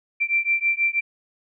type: beating tone pair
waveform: sine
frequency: 2349 / 2355.2 Hz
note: D7 / D7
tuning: 0 / +4 cents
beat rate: 6.2 Hz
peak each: -22 dBFS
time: 0.2-1.01 s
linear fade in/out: 20 ms
effects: none